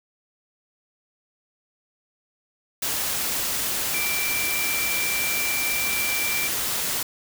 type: tone in noise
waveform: sine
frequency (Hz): 2349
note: D7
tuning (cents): 0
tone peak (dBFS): -26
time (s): 3.94-6.48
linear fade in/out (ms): 5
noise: white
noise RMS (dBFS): -26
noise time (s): 2.82-7.03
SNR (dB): -3
effects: none